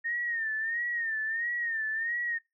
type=tone with vibrato; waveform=sine; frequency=1833 Hz; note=A#6; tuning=30 cents flat; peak=-29 dBFS; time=0.04-2.39 s; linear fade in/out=20 ms; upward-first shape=sine; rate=1.5 Hz; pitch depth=85 cents each way; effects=noise-tail reverb RT60 0.2 s tail -21 dB re dry